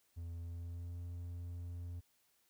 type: tone with pitch glide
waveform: triangle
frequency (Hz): 84.7 to 86.88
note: E2 to F2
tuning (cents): +48 to -8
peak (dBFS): -40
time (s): 0.16-2.01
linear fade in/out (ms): 20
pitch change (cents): +44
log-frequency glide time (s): 0.37-0.99
effects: white hiss -75 dBFS RMS until 2.49 s